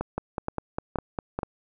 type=two click trains; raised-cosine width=1 ms; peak=-14 / -14 dBFS; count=4 / 7; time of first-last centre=0.01-1.432 / 0.18-1.39 s; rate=2.11 / 4.96 Hz; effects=none